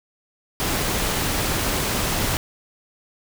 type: noise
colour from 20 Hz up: pink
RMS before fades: -23 dBFS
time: 0.6-2.37 s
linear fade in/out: 0 ms
effects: none